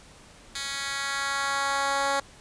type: tone with high-pass filter sweep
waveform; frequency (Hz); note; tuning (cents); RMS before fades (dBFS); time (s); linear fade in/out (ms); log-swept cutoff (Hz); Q
10% pulse; 277.2; C#4; 0; -28; 0.55-2.2; 5; 2800 to 570; 1.1
effects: pink hiss -51 dBFS RMS until 2.4 s + resampled to 22050 Hz